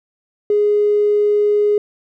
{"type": "tone with tanh clipping", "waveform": "triangle", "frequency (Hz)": 415.3, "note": "G#4", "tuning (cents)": 0, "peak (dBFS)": -11, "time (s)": [0.5, 1.78], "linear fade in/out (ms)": 2, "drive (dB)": 2, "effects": []}